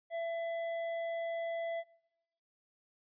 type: tone with hard clipping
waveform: sine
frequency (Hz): 669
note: E5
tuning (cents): +25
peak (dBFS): -36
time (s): 0.1-1.84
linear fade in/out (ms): 50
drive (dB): 7
effects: noise-tail reverb RT60 0.9 s tail -24 dB re dry + resampled to 11025 Hz